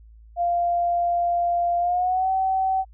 sine tone with pitch glide, 695 to 762.3 Hz, F5 to G5, -9 to -49 cents, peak -19 dBFS, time 0.36-2.85 s, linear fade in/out 50 ms, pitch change +160 cents, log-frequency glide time 1.79-2.3 s, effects added 55 Hz sine -45 dBFS peak until 2.93 s

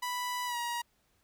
sawtooth tone with pitch glide, 987.8 to 951.4 Hz, B5 to A#5, 0 to +35 cents, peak -29 dBFS, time 0.02-0.82 s, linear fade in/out 10 ms, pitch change -65 cents, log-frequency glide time 0.46-0.57 s, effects pink hiss -72 dBFS RMS until 1.23 s

